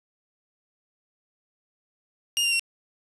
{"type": "tone with pitch steps", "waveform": "sawtooth", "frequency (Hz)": [2832, 2783, 2736], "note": ["F7", "F7", "F7"], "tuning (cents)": [23, -7, -36], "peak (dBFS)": -18, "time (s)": [2.37, 2.595], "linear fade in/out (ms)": 0, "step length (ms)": 75, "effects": ["resampled to 24000 Hz", "8-bit"]}